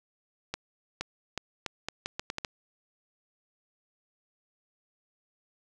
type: accelerating click train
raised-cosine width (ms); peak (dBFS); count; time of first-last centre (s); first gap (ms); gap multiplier
0.2; -15; 10; 0.54-2.448; 470; 0.78
effects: none